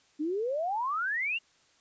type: exponential sweep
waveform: sine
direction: up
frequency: 288.4 to 2878 Hz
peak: -28 dBFS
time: 0.19-1.39 s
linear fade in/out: 20 ms
effects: white hiss -65 dBFS RMS until 1.8 s + resampled to 16000 Hz